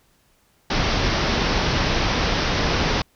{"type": "low-pass noise", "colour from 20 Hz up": "pink", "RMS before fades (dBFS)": -21, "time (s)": [0.7, 3.02], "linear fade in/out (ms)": 5, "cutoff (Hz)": 5800, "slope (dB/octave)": 96, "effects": ["pink hiss -61 dBFS RMS until 3.15 s"]}